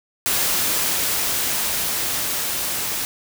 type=noise with level ramp; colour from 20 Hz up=white; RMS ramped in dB=-20 to -25 dBFS; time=0.26-3.05 s; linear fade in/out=0 ms; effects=none